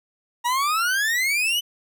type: exponential sweep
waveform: 40% pulse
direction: up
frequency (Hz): 940 to 3032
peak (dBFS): -19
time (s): 0.44-1.61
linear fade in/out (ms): 20
effects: none